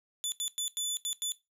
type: tone bursts at uneven times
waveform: 20% pulse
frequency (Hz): 3491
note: A7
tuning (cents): -14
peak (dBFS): -25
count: 6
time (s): 0.24-0.32 / 0.4-0.48 / 0.58-0.68 / 0.77-0.97 / 1.05-1.13 / 1.22-1.32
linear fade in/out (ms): 0
effects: noise-tail reverb RT60 0.2 s tail -17 dB re dry